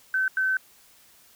sine tone bursts at uneven times, 1532 Hz, G6, 40 cents flat, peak -21 dBFS, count 2, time 0.14-0.28 / 0.37-0.57 s, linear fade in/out 2 ms, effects white hiss -56 dBFS RMS until 1.35 s

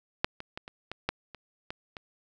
clicks, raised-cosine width 0.3 ms, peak -7 / -23 / -21 / -26 / -20 / -11 / -27 / -20 / -24 dBFS, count 9, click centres 0.245 / 0.404 / 0.575 / 0.679 / 0.916 / 1.09 / 1.347 / 1.705 / 1.968 s, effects none

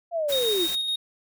sine linear sweep, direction down, 698.5 to 311.1 Hz, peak -23 dBFS, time 0.11-0.68 s, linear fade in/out 50 ms
white noise, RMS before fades -34 dBFS, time 0.28-0.76 s, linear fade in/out 20 ms
triangle tone with tremolo, 3729 Hz, A#7, in tune, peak -22 dBFS, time 0.32-0.96 s, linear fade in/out 5 ms, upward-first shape square, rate 7.1 Hz, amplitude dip 30%
effects none

